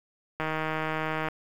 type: click train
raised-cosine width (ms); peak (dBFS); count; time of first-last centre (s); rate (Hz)
0.5; -15; 140; 0.4-1.285; 157
effects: 8-bit